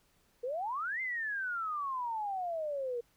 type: exponential two-way sweep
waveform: sine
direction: up then down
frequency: 466.2 to 2108 to 466.2 Hz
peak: -33 dBFS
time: 0.43-3.01 s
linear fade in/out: 10 ms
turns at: 1.01 s
effects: pink hiss -70 dBFS RMS until 3.16 s